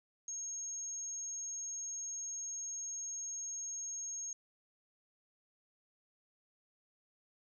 sine tone, 6520 Hz, G#8, 33 cents flat, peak -39 dBFS, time 0.28-4.33 s, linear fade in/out 2 ms, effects none

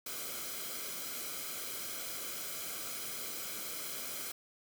white noise with comb filter, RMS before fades -41 dBFS, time 0.06-4.32 s, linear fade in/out 5 ms, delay 1.1 ms, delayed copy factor -0.65, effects none

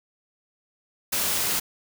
white noise, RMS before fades -25 dBFS, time 1.12-1.6 s, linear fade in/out 10 ms, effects none

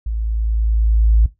sine tone with level ramp, 54.9 Hz, A1, 3 cents flat, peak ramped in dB -19 to -7 dBFS, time 0.06-1.26 s, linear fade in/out 5 ms, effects noise-tail reverb RT60 0.2 s tail -18 dB re dry + tanh soft clip ceiling -3 dBFS

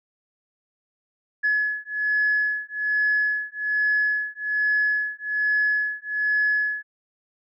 sine beating tone pair, 1700 / 1701.2 Hz, G#6 / G#6, +40 / +41 cents, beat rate 1.2 Hz, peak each -23 / -23 dBFS, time 1.43-6.83 s, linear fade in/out 20 ms, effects tanh soft clip ceiling -13 dBFS

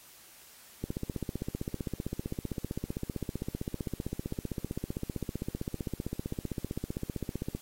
click train, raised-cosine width 3 ms, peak -20 dBFS, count 105, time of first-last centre 0.84-7.55 s, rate 15.5 Hz, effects white hiss -55 dBFS RMS until 7.61 s + AAC 48 kbps

